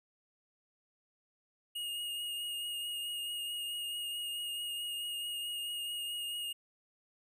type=tone with vibrato; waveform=square; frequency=2860 Hz; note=F7; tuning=41 cents sharp; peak=-37 dBFS; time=1.75-6.53 s; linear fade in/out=10 ms; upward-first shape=triangle; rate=4.6 Hz; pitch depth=20 cents each way; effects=none